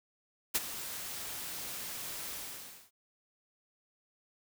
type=noise with ADSR envelope; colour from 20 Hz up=white; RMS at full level=-27 dBFS; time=0.54-2.91 s; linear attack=16 ms; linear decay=32 ms; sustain=-14 dB; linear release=580 ms; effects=none